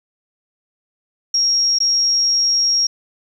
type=tone with dropouts; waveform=sine; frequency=5590 Hz; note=F8; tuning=1 cent sharp; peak=-13 dBFS; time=1.34-2.87 s; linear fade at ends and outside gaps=5 ms; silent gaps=1.787-1.802 s; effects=8-bit